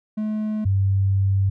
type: tone pair in turn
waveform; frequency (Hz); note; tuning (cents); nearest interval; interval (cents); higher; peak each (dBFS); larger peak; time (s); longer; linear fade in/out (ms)
triangle / sine; 214.4 / 97.45; A3 / G2; -45 / -10; octave + major second; 1365; first; -20 / -16; second; 0.17-0.65 / 0.65-1.5; second; 10
effects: none